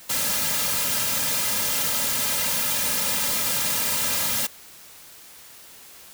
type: noise with comb filter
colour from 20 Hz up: white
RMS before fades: -24 dBFS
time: 0.09-4.47 s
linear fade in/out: 10 ms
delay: 2.7 ms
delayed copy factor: -0.85
effects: white hiss -46 dBFS RMS until 6.13 s